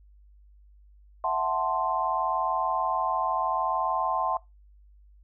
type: chord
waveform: sine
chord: F# half-diminished seventh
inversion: third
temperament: equal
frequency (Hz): 659.3 / 740 / 880 / 1046.5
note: E5 / F#5 / A5 / C6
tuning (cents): 0 / 0 / 0 / 0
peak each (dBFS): -31 / -30 / -30 / -28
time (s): 1.24-4.37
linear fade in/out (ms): 2
effects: noise-tail reverb RT60 0.2 s tail -22 dB re dry + added 50 Hz sine -52 dBFS peak until 5.23 s